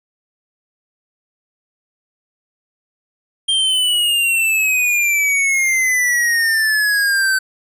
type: exponential sweep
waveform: square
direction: down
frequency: 3196 to 1529 Hz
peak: -14 dBFS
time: 3.48-7.39 s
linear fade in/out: 10 ms
effects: resampled to 32000 Hz